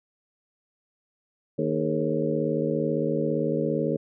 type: harmonic tone with a mistuned harmonic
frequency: 77.78 Hz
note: D#2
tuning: in tune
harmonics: 2 / 3 / 4 / 5 / 6 / 7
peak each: -30 / -30 / -30 / -30 / -30 / -30 dBFS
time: 1.58-3.97 s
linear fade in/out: 10 ms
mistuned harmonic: 5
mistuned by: +100 cents
effects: none